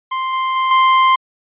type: tone with level steps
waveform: 40% pulse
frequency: 1046.5 Hz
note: C6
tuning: in tune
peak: -17 / -15 / -13 / -8 dBFS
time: 0.11-1.16 s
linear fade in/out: 10 ms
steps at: 0.33 / 0.56 / 0.71 s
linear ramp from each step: 2 ms
effects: resampled to 8000 Hz